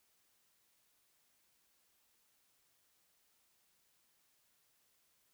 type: silence
effects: white hiss -75 dBFS RMS until 5.33 s